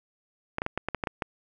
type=clicks; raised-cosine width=0.5 ms; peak=-13 dBFS; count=9; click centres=0.584 / 0.619 / 0.664 / 0.776 / 0.886 / 0.947 / 1.038 / 1.072 / 1.222 s; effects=none